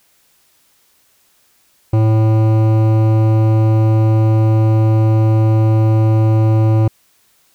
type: tone with hard clipping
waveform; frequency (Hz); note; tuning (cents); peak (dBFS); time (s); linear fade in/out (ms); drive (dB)
sine; 110; A2; 0; -11; 1.93-6.88; 5; 14
effects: white hiss -56 dBFS RMS until 7.54 s